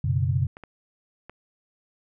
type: chord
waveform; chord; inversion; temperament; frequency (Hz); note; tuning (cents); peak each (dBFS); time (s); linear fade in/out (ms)
sine; F# suspended fourth; none; just; 92.5 / 123.33 / 138.75; F#2 / B2 / C#3; 0 / -2 / +2; -25; 0.04-0.47; 5
type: clicks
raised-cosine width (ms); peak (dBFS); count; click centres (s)
0.5; -26; 3; 0.569 / 0.637 / 1.296
effects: none